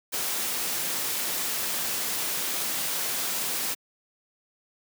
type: noise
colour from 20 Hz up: white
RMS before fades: -29 dBFS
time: 0.12-3.75 s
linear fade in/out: 20 ms
effects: high-pass 150 Hz 12 dB/octave